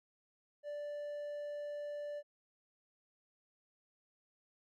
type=tone; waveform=triangle; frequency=586 Hz; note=D5; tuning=4 cents flat; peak=-38 dBFS; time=0.63-2.23 s; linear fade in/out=50 ms; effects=none